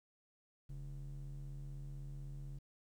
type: ring-modulated tone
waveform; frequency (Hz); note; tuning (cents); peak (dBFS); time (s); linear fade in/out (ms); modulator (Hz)
triangle; 88; F2; +14; -39; 0.69-2.59; 10; 50
effects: 12-bit